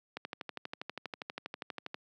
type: click train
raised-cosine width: 0.3 ms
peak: -22 dBFS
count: 23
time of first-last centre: 0.17-1.944 s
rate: 12.4 Hz
effects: high-pass 200 Hz 12 dB/octave